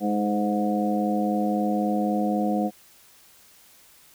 harmonic tone with a mistuned harmonic, 103.83 Hz, G#2, in tune, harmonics 2 / 3 / 4 / 5 / 6 / 7, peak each -24 / -28 / -38 / -30 / -39 / -28 dBFS, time 0-2.71 s, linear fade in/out 50 ms, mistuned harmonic 4, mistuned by +50 cents, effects white hiss -54 dBFS RMS until 4.14 s

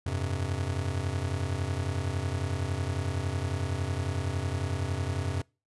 square chord, F suspended second, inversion none, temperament just, 87.31 / 98.22 / 130.96 Hz, F2 / G2 / C3, 0 / +4 / +2 cents, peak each -33 / -34 / -35 dBFS, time 0.06-5.42 s, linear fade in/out 5 ms, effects noise-tail reverb RT60 0.3 s tail -25 dB re dry + resampled to 24000 Hz

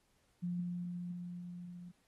sine tone with level ramp, 176.2 Hz, F3, 16 cents sharp, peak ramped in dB -34 to -47 dBFS, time 0.42-1.92 s, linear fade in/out 20 ms, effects pink hiss -75 dBFS RMS until 2.07 s + AAC 32 kbps

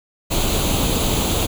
pink noise with comb filter, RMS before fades -19 dBFS, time 0.3-1.47 s, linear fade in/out 20 ms, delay 0.28 ms, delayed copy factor +0.65, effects none

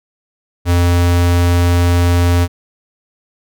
square tone, 87.31 Hz, F2, in tune, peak -10 dBFS, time 0.65-2.48 s, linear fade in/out 50 ms, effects none

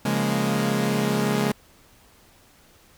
sawtooth chord, Bb minor seventh, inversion first, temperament equal, 138.59 / 174.61 / 207.7 / 233.1 Hz, Db3 / F3 / Ab3 / Bb3, 0 / 0 / 0 / 0 cents, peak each -23 / -26 / -20 / -24 dBFS, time 0.05-1.52 s, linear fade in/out 5 ms, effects pink hiss -55 dBFS RMS until 2.97 s

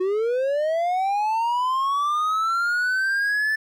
triangle linear sweep, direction up, 361.6 to 1760 Hz, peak -18 dBFS, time 0-3.56 s, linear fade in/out 10 ms, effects none

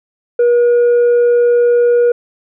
sine tone with tanh clipping, 480 Hz, B4, 49 cents flat, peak -8 dBFS, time 0.39-2.12 s, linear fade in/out 5 ms, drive 2 dB, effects none

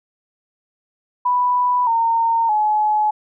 sine tone with pitch steps, 987.8 / 916.3 / 850.1 Hz, B5 / A#5 / G#5, 0 / -30 / +40 cents, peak -14 dBFS, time 1.25-3.11 s, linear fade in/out 10 ms, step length 620 ms, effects none

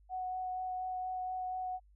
sine tone with vibrato, 740 Hz, F#5, in tune, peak -35 dBFS, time 0.09-1.8 s, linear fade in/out 50 ms, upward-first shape sine, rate 4.2 Hz, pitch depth 9 cents each way, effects added 50 Hz sine -60 dBFS peak until 1.95 s

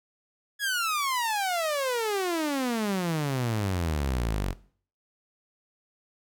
sawtooth exponential sweep, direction down, 1700 to 43.49 Hz, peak -22 dBFS, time 0.59-4.55 s, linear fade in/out 50 ms, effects noise-tail reverb RT60 0.5 s tail -19 dB re dry

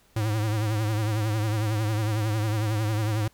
square tone with vibrato, 107.7 Hz, A2, 37 cents flat, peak -24 dBFS, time 0.16-3.28 s, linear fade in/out 5 ms, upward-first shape triangle, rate 11 Hz, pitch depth 88 cents each way, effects pink hiss -61 dBFS RMS until 3.33 s

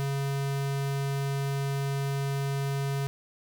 square tone, 138.59 Hz, C#3, in tune, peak -28 dBFS, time 0-3.07 s, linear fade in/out 0 ms, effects none

